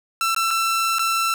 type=tone with dropouts; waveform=sawtooth; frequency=1339 Hz; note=E6; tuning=27 cents sharp; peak=-15 dBFS; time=0.21-1.34 s; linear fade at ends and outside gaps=1 ms; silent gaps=0.347-0.363 / 0.506-0.51 / 0.985-0.993 s; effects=none